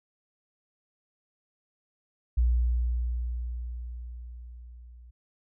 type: tone with level ramp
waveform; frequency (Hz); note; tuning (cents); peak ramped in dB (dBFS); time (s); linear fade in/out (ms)
sine; 60; B1; -49; -19 to -47; 2.37-5.11; 10
effects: none